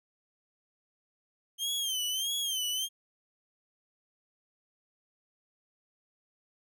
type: tone with vibrato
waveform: sawtooth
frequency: 3146 Hz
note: G7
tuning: 6 cents sharp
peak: -27 dBFS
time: 1.58-2.89 s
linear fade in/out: 50 ms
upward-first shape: sine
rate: 1.6 Hz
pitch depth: 110 cents each way
effects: none